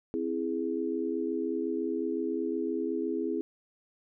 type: chord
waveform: sine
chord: C augmented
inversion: none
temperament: equal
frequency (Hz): 261.6 / 329.6 / 415.3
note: C4 / E4 / G#4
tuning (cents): 0 / 0 / 0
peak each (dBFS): -34 / -32 / -33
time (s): 0.14-3.41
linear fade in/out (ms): 0
effects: none